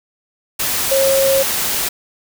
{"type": "tone in noise", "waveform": "sine", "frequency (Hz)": 541, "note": "C#5", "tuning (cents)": -42, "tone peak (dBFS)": -12, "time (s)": [0.91, 1.43], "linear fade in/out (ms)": 10, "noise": "white", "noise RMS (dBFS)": -19, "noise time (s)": [0.59, 1.89], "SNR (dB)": 4, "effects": []}